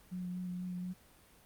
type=tone with vibrato; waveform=sine; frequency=180.4 Hz; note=F#3; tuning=44 cents flat; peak=-37 dBFS; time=0.11-0.94 s; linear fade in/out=20 ms; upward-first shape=sine; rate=4.2 Hz; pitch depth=17 cents each way; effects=pink hiss -62 dBFS RMS until 1.45 s + Opus 32 kbps